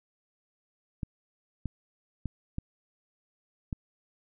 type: clicks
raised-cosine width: 5 ms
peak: -20 dBFS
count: 5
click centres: 1.032 / 1.657 / 2.257 / 2.584 / 3.728 s
effects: none